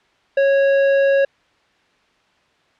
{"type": "tone with tanh clipping", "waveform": "triangle", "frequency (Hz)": 551, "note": "C#5", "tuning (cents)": -11, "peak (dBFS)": -14, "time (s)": [0.37, 1.25], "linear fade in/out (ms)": 5, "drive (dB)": 17, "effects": ["white hiss -58 dBFS RMS until 2.79 s", "low-pass 3000 Hz 12 dB/octave"]}